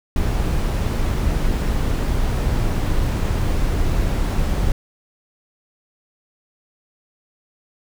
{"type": "noise", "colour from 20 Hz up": "brown", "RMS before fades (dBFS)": -19, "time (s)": [0.16, 4.72], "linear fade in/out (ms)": 2, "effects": []}